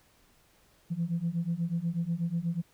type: beating tone pair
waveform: sine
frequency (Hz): 164.81 / 173.01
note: E3 / F3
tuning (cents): 0 / -16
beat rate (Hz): 8.2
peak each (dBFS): -31 / -30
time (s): 0.9-2.62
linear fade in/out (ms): 20
effects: tanh soft clip ceiling -22 dBFS + pink hiss -64 dBFS RMS until 2.73 s